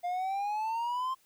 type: exponential sweep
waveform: triangle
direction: up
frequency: 698.5 to 1058 Hz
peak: -28 dBFS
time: 0.03-1.15 s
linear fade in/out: 20 ms
effects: white hiss -67 dBFS RMS until 1.25 s